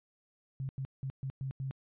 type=tone bursts at uneven times; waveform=sine; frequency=134 Hz; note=C3; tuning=42 cents sharp; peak=-34 dBFS; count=6; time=0.6-0.69 / 0.78-0.85 / 1.03-1.1 / 1.23-1.3 / 1.41-1.51 / 1.6-1.71 s; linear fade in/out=0 ms; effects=resampled to 8000 Hz